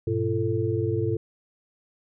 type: tone cluster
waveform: sine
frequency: 100.4 / 121.1 / 340.7 / 442.1 Hz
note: G2 / B2 / F4 / A4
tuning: +42 / -34 / -43 / +8 cents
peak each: -28 dBFS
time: 0.07-1.17 s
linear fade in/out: 5 ms
effects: none